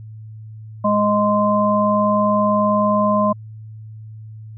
harmonic tone, 207.7 Hz, G#3, in tune, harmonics 1 / 3 / 5, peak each -18 / -18 / -18 dBFS, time 0.84-3.33 s, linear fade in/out 10 ms, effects added 109 Hz sine -33 dBFS peak until 4.57 s

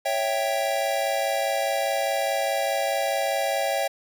square chord, C# diminished, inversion none, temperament equal, 554.4 / 659.3 / 784 Hz, C#5 / E5 / G5, 0 / 0 / 0 cents, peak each -28 dBFS, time 0.05-3.88 s, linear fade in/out 10 ms, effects none

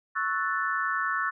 sine chord, F# minor seventh, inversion second, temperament equal, 1108.7 / 1318.5 / 1480 / 1760 Hz, C#6 / E6 / F#6 / A6, 0 / 0 / 0 / 0 cents, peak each -31 dBFS, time 0.15-1.31 s, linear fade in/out 20 ms, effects none

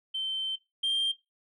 sine tone pair in turn, 3100 / 3178 Hz, G7 / G7, -20 / +23 cents, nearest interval unison, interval 43 cents, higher second, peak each -28 / -22 dBFS, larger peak second, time 0.14-0.56 / 0.83-1.12 s, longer first, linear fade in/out 10 ms, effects noise-tail reverb RT60 0.2 s tail -17 dB re dry + tanh soft clip ceiling -24 dBFS

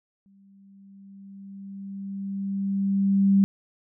sine tone with exponential growth, 196.5 Hz, G3, 4 cents sharp, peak -14 dBFS, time 0.26-3.44 s, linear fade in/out 0 ms, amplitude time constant 690 ms, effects none

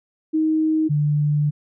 sine tone pair in turn, 314.2 / 148 Hz, D#4 / D3, +17 / +14 cents, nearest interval octave + minor second, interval 1303 cents, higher first, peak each -16 / -16 dBFS, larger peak neither, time 0.33-0.89 / 0.89-1.51 s, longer second, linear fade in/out 20 ms, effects none

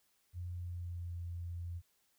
sine tone with pitch glide, 88.4 to 86.28 Hz, F2 to F2, +22 to -20 cents, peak -39 dBFS, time 0.33-1.82 s, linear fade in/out 50 ms, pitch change -42 cents, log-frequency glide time 0.53-1.16 s, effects white hiss -75 dBFS RMS until 2.18 s

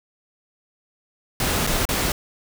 pink noise with dropouts, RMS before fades -22 dBFS, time 1.4-2.12 s, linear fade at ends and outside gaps 2 ms, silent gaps 1.667-1.672 / 1.853-1.889 s, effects none

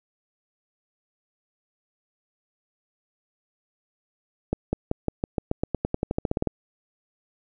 accelerating click train, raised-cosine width 2 ms, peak -10 dBFS, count 19, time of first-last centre 4.53-6.473 s, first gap 200 ms, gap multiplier 0.92, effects none

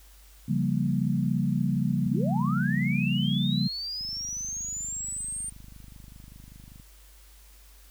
sine chord, G half-diminished seventh, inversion second, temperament equal with one note detuned, 138.59 / 172.11 / 196 / 233.1 Hz, Db3 / F3 / G3 / Bb3, 0 / -25 / 0 / 0 cents, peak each -28 / -29 / -28 / -30 dBFS, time 0.48-3.68 s, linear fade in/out 10 ms
sine linear sweep, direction up, 77.78 to 8880 Hz, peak -31 dBFS, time 2.06-5.5 s, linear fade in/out 10 ms
click train, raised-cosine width 5 ms, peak -36 dBFS, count 71, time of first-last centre 4.01-6.799 s, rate 25.1 Hz
effects added 50 Hz sine -51 dBFS peak until 7.9 s + white hiss -57 dBFS RMS until 7.9 s

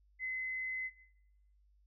sine tone, 2041 Hz, C7, 44 cents flat, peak -35 dBFS, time 0.19-0.91 s, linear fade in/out 50 ms, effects noise-tail reverb RT60 0.8 s tail -18 dB re dry + added 50 Hz sine -65 dBFS peak until 1.86 s

